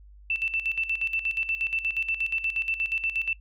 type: tone with tremolo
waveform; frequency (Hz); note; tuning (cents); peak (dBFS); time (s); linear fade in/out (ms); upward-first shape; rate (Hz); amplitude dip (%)
sine; 2665; E7; +18; -23; 0.3-3.33; 2; square; 8.4; 70
effects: noise-tail reverb RT60 0.1 s tail -20 dB re dry + added 50 Hz sine -47 dBFS peak until 3.4 s